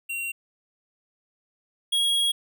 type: tone pair in turn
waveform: square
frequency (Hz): 2748 / 3303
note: F7 / G#7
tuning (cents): -29 / -10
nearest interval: minor third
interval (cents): 319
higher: second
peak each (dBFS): -29 / -21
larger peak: second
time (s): 0.09-0.32 / 1.92-2.32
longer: second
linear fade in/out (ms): 10
effects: none